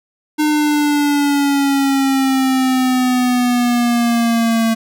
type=exponential sweep; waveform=square; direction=down; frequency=304.2 to 224.8 Hz; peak=-13 dBFS; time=0.38-4.75 s; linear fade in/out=20 ms; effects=none